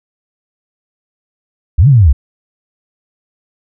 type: linear two-way sweep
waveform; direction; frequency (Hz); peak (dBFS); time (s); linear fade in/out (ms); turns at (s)
sine; up then down; 55 to 149.5 to 57.9; -3; 1.78-2.13; 10; 1.88
effects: none